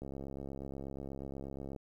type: click train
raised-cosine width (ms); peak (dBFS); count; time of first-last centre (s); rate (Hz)
2; -30; 120; 0.02-1.762; 68.3
effects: 11-bit